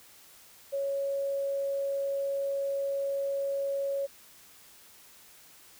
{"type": "tone", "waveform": "sine", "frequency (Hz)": 554.4, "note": "C#5", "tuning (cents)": 0, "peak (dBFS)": -28, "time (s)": [0.72, 4.07], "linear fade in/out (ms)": 20, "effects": ["white hiss -55 dBFS RMS until 5.79 s"]}